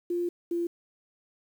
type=tone pair in turn; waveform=sine; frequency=349.2 / 343 Hz; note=F4 / F4; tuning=0 / -31 cents; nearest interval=unison; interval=31 cents; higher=first; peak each=-26 dBFS; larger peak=neither; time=0.1-0.29 / 0.51-0.67 s; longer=first; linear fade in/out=5 ms; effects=9-bit